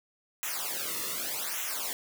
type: noise with flanger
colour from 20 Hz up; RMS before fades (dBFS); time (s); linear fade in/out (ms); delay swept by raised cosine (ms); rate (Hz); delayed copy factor
white; -34; 0.43-1.93; 0; 0.21 to 1.31; 0.85; -0.95
effects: none